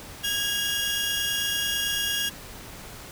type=tone cluster; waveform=sawtooth; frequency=1646 / 2828 / 3321 Hz; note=G#6 / F7 / G#7; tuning=-16 / +21 / -1 cents; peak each=-26 dBFS; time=0.23-2.3 s; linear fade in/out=20 ms; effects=pink hiss -42 dBFS RMS until 3.11 s